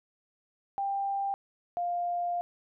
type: tone pair in turn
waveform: sine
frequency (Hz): 792 / 700.7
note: G5 / F5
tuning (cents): +18 / +6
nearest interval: major second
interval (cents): 212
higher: first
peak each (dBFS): -28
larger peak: neither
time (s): 0.78-1.34 / 1.77-2.41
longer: second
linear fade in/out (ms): 0
effects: none